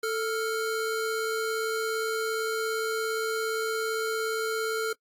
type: tone pair together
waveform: square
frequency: 442.2 / 1404 Hz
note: A4 / F6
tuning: +9 / +9 cents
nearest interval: octave + minor sixth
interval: 2000 cents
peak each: -29 / -33 dBFS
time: 0.03-4.93 s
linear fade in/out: 5 ms
effects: noise-tail reverb RT60 0.1 s tail -26 dB re dry + AAC 64 kbps